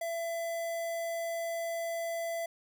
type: tone with notch filter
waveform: square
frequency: 670 Hz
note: E5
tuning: 28 cents sharp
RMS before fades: -35 dBFS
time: 0.01-2.46 s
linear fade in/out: 5 ms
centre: 3900 Hz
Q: 1.6
effects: none